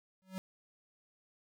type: tone with exponential growth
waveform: square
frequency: 188.3 Hz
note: F#3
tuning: 31 cents sharp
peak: -35 dBFS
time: 0.22-0.38 s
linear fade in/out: 0 ms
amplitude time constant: 33 ms
effects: none